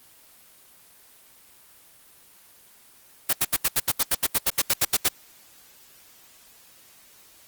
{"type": "noise bursts", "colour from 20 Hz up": "white", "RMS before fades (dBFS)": -20, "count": 16, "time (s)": [3.29, 5.088], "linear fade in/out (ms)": 10, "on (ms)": 43, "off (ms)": 74, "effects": ["white hiss -53 dBFS RMS until 7.47 s", "Opus 24 kbps"]}